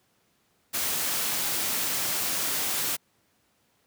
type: noise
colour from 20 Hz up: white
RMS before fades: -28 dBFS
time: 0.73-2.97 s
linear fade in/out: 20 ms
effects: pink hiss -68 dBFS RMS until 3.86 s + high-pass 100 Hz 12 dB/octave